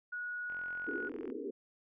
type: tone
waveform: sine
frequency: 1458 Hz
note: F#6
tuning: 26 cents flat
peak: -37 dBFS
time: 0.12-1.09 s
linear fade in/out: 10 ms
type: click train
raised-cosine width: 0.5 ms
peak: -38 dBFS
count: 36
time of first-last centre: 0.5-1.301 s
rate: 43.7 Hz
type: band-pass noise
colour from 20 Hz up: white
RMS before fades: -41 dBFS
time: 0.87-1.51 s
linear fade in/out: 10 ms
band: 240 to 470 Hz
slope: 96 dB/octave
effects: none